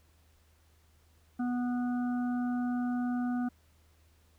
harmonic tone, 245.7 Hz, B3, 9 cents flat, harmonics 1 / 3 / 5 / 6, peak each -29 / -41 / -48 / -47 dBFS, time 1.39-3.49 s, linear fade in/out 10 ms, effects added 78 Hz sine -63 dBFS peak until 4.38 s + pink hiss -69 dBFS RMS until 4.38 s

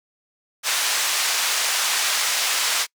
white band-pass noise, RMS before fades -22 dBFS, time 0.63-2.87 s, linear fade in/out 50 ms, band 830 to 7100 Hz, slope 12 dB/octave, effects noise-tail reverb RT60 0.1 s tail -26 dB re dry

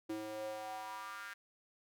square tone with high-pass filter sweep, 107.7 Hz, A2, 37 cents flat, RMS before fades -44 dBFS, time 0.09-1.34 s, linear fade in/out 10 ms, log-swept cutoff 340 to 1600 Hz, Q 4.7, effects none

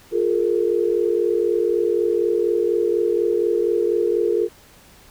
sine tone cluster, 352.1 / 416.4 / 460.5 Hz, F4 / G#4 / A#4, +14 / +5 / -21 cents, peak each -21 dBFS, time 0.11-4.49 s, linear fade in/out 50 ms, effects pink hiss -49 dBFS RMS until 5.1 s

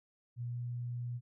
sine tone with pitch glide, 120.4 to 121.17 Hz, B2 to B2, -44 to -33 cents, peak -36 dBFS, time 0.36-1.21 s, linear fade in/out 50 ms, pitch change +11 cents, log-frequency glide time 0.49-0.57 s, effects none

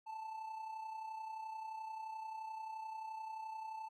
triangle tone with amplitude modulation, 880 Hz, A5, in tune, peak -39 dBFS, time 0.06-3.89 s, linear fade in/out 20 ms, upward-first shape sine, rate 31.5 Hz, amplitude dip 50%, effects none

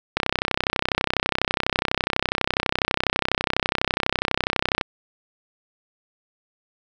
click train, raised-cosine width 0.3 ms, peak -3 dBFS, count 150, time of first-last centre 0.17-4.812 s, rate 32.1 Hz, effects none

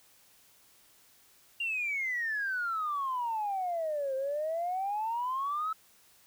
sine exponential two-way sweep, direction down then up, 2811 to 523.3 to 1314 Hz, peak -29 dBFS, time 1.6-5.73 s, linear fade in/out 5 ms, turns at 4.15 s, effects tanh soft clip ceiling -25 dBFS + white hiss -62 dBFS RMS until 6.26 s

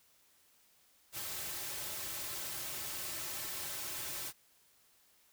white noise with comb filter, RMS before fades -41 dBFS, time 1.12-4.33 s, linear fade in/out 50 ms, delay 4.2 ms, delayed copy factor -0.65, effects white hiss -68 dBFS RMS until 5.32 s

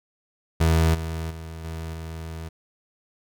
30% pulse tone with level steps, 81.2 Hz, E2, 26 cents flat, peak -14 / -25 / -32 / -28 / -30 dBFS, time 0.6-2.49 s, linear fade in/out 10 ms, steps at 0.94 / 1.3 / 1.64 / 1.93 s, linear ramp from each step 10 ms, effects none

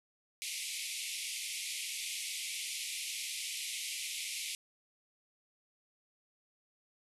pink band-pass noise, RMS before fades -40 dBFS, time 0.42-4.55 s, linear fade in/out 0 ms, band 2100 to 12000 Hz, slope 96 dB/octave, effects none

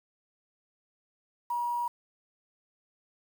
sine tone with quantisation, 958 Hz, A#5, 47 cents sharp, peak -28 dBFS, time 1.5-1.88 s, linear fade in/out 5 ms, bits 8, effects none

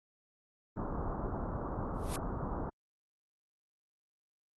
pink low-pass noise, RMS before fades -37 dBFS, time 0.76-2.7 s, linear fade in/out 10 ms, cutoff 1300 Hz, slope 48 dB/octave
white noise with exponential growth, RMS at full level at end -36 dBFS, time 1.94-2.16 s, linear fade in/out 2 ms, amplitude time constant 47 ms
effects Opus 32 kbps

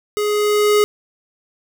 square tone with level ramp, 417.9 Hz, G#4, 11 cents sharp, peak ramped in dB -18 to -11 dBFS, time 0.17-0.84 s, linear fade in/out 0 ms, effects none

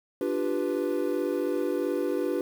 triangle chord, G dominant seventh, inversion second, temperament equal, 293.7 / 349.2 / 392 / 493.9 Hz, D4 / F4 / G4 / B4, 0 / 0 / 0 / 0 cents, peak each -29 dBFS, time 0.21-2.41 s, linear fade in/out 2 ms, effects 8-bit

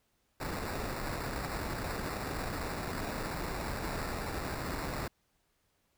pink noise with sample-and-hold, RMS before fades -37 dBFS, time 0.4-5.08 s, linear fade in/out 5 ms, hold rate 3150 Hz, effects pink hiss -75 dBFS RMS until 5.97 s

